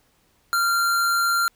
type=tone with amplitude modulation; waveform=square; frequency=1384 Hz; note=F6; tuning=16 cents flat; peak=-18 dBFS; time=0.53-1.48 s; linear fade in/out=0 ms; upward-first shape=sine; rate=160 Hz; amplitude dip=25%; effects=pink hiss -63 dBFS RMS until 1.55 s